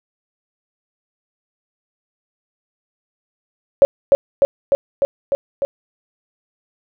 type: tone with echo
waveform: sine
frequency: 556 Hz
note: C#5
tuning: 5 cents sharp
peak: -4 dBFS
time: 3.82-3.85 s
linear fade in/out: 0 ms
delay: 300 ms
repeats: 6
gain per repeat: -2 dB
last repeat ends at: 5.65 s
effects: none